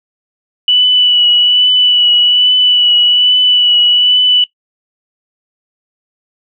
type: tone with vibrato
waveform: sine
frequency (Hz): 2960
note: F#7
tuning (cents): 0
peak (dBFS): -6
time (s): 0.68-4.44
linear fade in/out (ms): 2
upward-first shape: triangle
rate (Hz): 1.2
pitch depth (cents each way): 24
effects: noise-tail reverb RT60 0.1 s tail -19 dB re dry